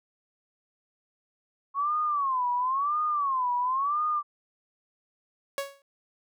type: tone with vibrato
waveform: sine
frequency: 1093 Hz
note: C#6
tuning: 25 cents flat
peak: -24 dBFS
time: 1.74-4.23 s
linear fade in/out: 50 ms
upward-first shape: sine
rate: 0.97 Hz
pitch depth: 200 cents each way
type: tone with exponential decay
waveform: sawtooth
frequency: 556 Hz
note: C#5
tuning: 5 cents sharp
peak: -22 dBFS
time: 5.58-5.82 s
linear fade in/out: 1 ms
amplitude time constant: 52 ms
effects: none